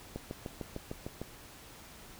click train, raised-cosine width 2 ms, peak -24 dBFS, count 8, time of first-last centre 0.16-1.216 s, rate 6.63 Hz, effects pink hiss -52 dBFS RMS until 2.19 s

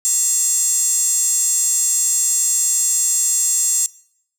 square tone with high-pass filter, 389.8 Hz, G4, 10 cents flat, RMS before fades -17 dBFS, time 0.05-3.86 s, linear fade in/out 0 ms, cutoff 7400 Hz, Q 9.1, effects noise-tail reverb RT60 0.7 s tail -22 dB re dry

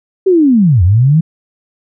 sine linear two-way sweep, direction down then up, 392 to 82.41 to 167.3 Hz, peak -5 dBFS, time 0.26-1.21 s, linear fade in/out 10 ms, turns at 0.83 s, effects none

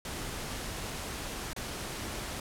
pink noise with dropouts, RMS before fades -38 dBFS, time 0.05-2.4 s, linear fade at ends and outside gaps 2 ms, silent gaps 1.532-1.563 s, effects low-pass 12000 Hz 12 dB/octave

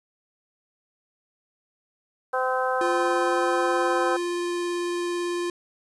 harmonic tone, 257.2 Hz, C4, 30 cents flat, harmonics 2 / 3 / 4 / 5 / 6, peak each -26 / -28 / -29 / -30 / -31 dBFS, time 2.33-4.17 s, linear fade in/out 10 ms
square tone with vibrato, 349.2 Hz, F4, in tune, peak -26 dBFS, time 2.81-5.5 s, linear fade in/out 2 ms, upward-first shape triangle, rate 18 Hz, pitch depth 8 cents each way
effects resampled to 24000 Hz + 9-bit

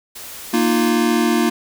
white noise, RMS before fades -34 dBFS, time 0.15-0.9 s, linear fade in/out 10 ms
square chord, Bb suspended fourth, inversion none, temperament equal with one note detuned, 233.1 / 308.1 / 349.2 Hz, Bb3 / Eb4 / F4, 0 / -17 / 0 cents, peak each -18 / -21 / -20 dBFS, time 0.53-1.5 s, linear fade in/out 10 ms
effects none

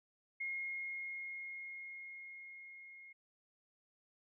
sine tone with level ramp, 2148 Hz, C7, 45 cents sharp, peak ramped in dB -37 to -53 dBFS, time 0.4-3.13 s, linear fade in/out 10 ms, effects none

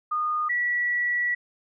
sine tone pair in turn, 1226 / 1942.6 Hz, D#6 / B6, -26 / -29 cents, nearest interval minor sixth, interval 797 cents, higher second, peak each -23 / -22 dBFS, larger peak second, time 0.11-0.49 / 0.49-1.35 s, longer second, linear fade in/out 10 ms, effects none

